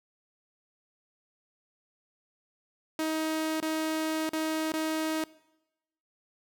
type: tone with dropouts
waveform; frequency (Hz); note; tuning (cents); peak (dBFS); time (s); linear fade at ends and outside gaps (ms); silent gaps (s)
sawtooth; 315.7; D#4; +25; -24; 2.99-5.24; 2; 3.603-3.625 / 4.292-4.332 / 4.72-4.737
effects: noise-tail reverb RT60 0.9 s tail -21 dB re dry